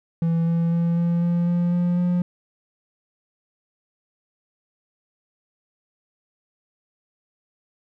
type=tone with pitch steps; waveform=triangle; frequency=166.2 / 167.74 / 169.3 / 170.87 / 172.46 / 174.06 / 175.68 / 177.31 Hz; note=E3 / E3 / E3 / F3 / F3 / F3 / F3 / F3; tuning=+15 / +30 / +46 / -38 / -21 / -6 / +11 / +27 cents; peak=-16 dBFS; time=0.22-2.22 s; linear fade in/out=2 ms; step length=250 ms; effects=none